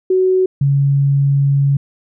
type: tone pair in turn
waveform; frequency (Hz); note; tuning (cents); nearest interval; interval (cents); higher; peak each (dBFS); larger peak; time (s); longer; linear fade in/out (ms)
sine; 373 / 139.72; F#4 / C#3; +14 / +14; octave + perfect fourth; 1700; first; -10; neither; 0.1-0.46 / 0.61-1.77; second; 5
effects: none